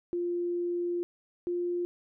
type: tone pair in turn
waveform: sine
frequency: 349.2 / 351.1 Hz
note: F4 / F4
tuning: 0 / +9 cents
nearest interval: unison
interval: 9 cents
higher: second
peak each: -28 dBFS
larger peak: neither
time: 0.13-1.03 / 1.47-1.85 s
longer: first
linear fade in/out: 0 ms
effects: none